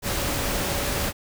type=tone in noise; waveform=sine; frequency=565 Hz; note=C#5; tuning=33 cents sharp; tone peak=-35 dBFS; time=0.02-1.13 s; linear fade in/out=50 ms; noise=pink; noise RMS=-26 dBFS; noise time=0.02-1.13 s; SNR=-12 dB; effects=none